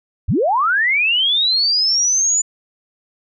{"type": "linear sweep", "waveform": "sine", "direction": "up", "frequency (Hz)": [47.03, 7040], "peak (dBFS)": -13, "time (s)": [0.28, 2.42], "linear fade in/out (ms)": 10, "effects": []}